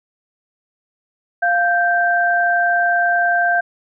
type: tone pair together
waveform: sine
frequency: 698.5 / 1568 Hz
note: F5 / G6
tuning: 0 / 0 cents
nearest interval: octave + major second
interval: 1400 cents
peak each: -16 dBFS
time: 1.42-3.61 s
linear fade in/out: 10 ms
effects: none